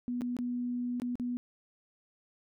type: tone with dropouts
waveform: sine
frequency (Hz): 244.7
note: B3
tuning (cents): -16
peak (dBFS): -31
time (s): 0.08-1.37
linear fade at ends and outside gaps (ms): 0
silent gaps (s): 0.21-0.218 / 0.367-0.388 / 0.999-1.019 / 1.155-1.198
effects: none